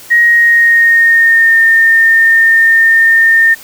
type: tone with pitch glide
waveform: sine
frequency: 1885 to 1818.7 Hz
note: A#6 to A#6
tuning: +19 to -43 cents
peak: -4 dBFS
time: 0.1-3.55 s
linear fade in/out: 20 ms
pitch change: -62 cents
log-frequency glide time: 0.21-1.6 s
effects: white hiss -34 dBFS RMS until 3.63 s